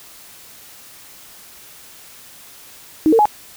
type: tone with pitch steps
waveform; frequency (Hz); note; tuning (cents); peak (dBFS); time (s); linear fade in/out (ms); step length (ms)
sine; 313 / 453.3 / 840; D#4 / A#4 / G#5; +10 / -48 / +19; -9; 3.06-3.255; 0; 65
effects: white hiss -42 dBFS RMS until 3.56 s